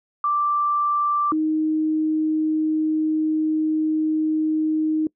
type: tone pair in turn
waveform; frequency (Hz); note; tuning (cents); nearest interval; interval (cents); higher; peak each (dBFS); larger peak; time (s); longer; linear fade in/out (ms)
sine; 1174.7 / 311.9; D6 / D#4; 0 / +4; octave + major seventh; 2296; first; -18; neither; 0.24-1.32 / 1.32-5.07; second; 2
effects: noise-tail reverb RT60 0.1 s tail -24 dB re dry